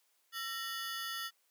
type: ring-modulated tone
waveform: 20% pulse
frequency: 1600 Hz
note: G6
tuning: 35 cents sharp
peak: -30 dBFS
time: 0.32-1.31 s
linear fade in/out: 50 ms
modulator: 253 Hz
effects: white hiss -74 dBFS RMS until 1.5 s + high-pass 400 Hz 12 dB/octave